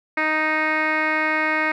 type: tone with low-pass filter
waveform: 10% pulse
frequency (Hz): 311.1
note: D#4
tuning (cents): 0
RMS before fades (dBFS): -21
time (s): 0.17-1.72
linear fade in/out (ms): 5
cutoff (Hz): 2200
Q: 4.2
effects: none